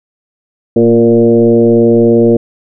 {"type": "tone with frequency modulation", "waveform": "sine", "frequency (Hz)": 349.2, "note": "F4", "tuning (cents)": 0, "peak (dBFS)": -4, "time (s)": [0.76, 2.37], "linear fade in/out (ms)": 5, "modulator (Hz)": 117, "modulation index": 1.5, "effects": []}